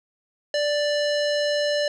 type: tone with low-pass filter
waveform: square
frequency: 587.3 Hz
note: D5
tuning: in tune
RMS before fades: -23 dBFS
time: 0.54-1.88 s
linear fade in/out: 2 ms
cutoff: 4900 Hz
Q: 2.3
effects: none